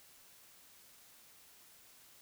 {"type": "silence", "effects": ["white hiss -61 dBFS RMS until 2.21 s"]}